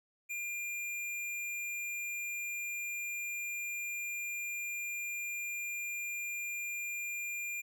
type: tone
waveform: square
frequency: 2400 Hz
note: D7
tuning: 37 cents sharp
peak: -37 dBFS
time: 0.29-7.62 s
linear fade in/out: 20 ms
effects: none